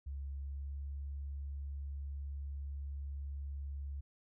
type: tone with pitch glide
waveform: sine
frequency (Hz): 69.3 to 70.15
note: C#2 to C#2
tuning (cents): 0 to +21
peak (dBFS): -39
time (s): 0.06-4.01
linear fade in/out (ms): 10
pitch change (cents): +21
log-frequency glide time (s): 0.4-0.79
effects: none